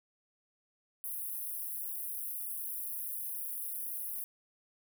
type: high-pass noise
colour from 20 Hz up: white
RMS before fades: -39 dBFS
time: 1.04-4.24 s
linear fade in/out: 0 ms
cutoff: 9800 Hz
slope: 96 dB/octave
effects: none